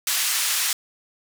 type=band-pass noise; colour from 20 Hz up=white; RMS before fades=-23 dBFS; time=0.07-0.73 s; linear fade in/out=2 ms; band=1400 to 11000 Hz; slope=12 dB/octave; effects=none